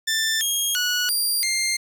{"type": "tone with pitch steps", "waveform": "15% pulse", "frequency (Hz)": [1776, 3258, 1466, 4763, 2108], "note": ["A6", "G#7", "F#6", "D8", "C7"], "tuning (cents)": [16, -34, -16, 24, 12], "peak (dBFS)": -14, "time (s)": [0.07, 1.77], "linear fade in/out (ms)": 10, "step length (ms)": 340, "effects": ["9-bit"]}